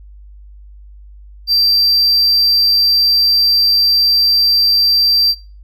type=tone; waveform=triangle; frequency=4699 Hz; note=D8; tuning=in tune; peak=-8 dBFS; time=1.47-5.35 s; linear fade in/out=50 ms; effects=noise-tail reverb RT60 0.3 s tail -19 dB re dry + added 50 Hz sine -35 dBFS peak until 5.63 s